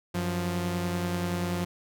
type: tone pair together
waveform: sawtooth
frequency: 92.97 / 175.5 Hz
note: F#2 / F3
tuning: +9 / +9 cents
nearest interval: major seventh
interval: 1100 cents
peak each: -29 / -25 dBFS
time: 0.14-1.65 s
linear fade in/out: 10 ms
effects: none